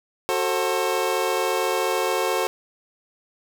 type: chord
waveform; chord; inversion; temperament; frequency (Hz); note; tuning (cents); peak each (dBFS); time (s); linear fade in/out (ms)
25% pulse; F# diminished; none; just; 370 / 444 / 532.8; F#4 / A4 / C5; 0 / +16 / +31; -22; 0.29-2.47; 0
effects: none